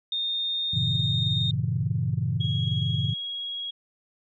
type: tone with pitch glide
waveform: sine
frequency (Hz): 3659 to 3682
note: A#7 to A#7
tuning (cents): -33 to -22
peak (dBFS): -25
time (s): 0.12-1.51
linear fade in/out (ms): 2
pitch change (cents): +11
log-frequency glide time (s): 0.46-0.99
type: chord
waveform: sine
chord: G diminished seventh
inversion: none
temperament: equal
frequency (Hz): 98 / 116.54 / 138.59 / 164.81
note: G2 / Bb2 / Db3 / Fb3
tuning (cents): 0 / 0 / 0 / 0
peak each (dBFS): -30 / -27 / -28 / -30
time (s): 0.73-3.14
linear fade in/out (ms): 10
type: tone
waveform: sine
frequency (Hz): 3306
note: G#7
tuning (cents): -9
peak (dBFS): -30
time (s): 2.4-3.71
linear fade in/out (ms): 10
effects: tanh soft clip ceiling -13 dBFS